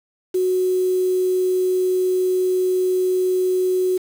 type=tone with quantisation; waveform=sine; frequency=368.9 Hz; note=F#4; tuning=5 cents flat; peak=-16 dBFS; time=0.34-3.98 s; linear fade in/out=10 ms; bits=6; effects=none